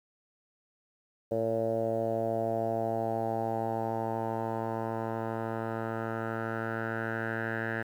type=tone with low-pass filter sweep; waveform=10% pulse; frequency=113 Hz; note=A2; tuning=47 cents sharp; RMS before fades=-32 dBFS; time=1.31-7.83 s; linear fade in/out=10 ms; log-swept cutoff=550 to 1700 Hz; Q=4.7; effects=10-bit